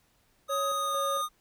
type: tone with pitch glide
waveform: square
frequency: 1252 to 1227.7 Hz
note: D#6 to D#6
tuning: +10 to -24 cents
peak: -29 dBFS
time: 0.48-1.29 s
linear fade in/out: 50 ms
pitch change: -34 cents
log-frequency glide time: 0.68-0.96 s
type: tone with tremolo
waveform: triangle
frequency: 554.4 Hz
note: C#5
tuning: in tune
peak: -29 dBFS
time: 0.49-1.22 s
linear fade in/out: 10 ms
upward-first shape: square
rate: 2.2 Hz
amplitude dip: 50%
effects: pink hiss -68 dBFS RMS until 1.4 s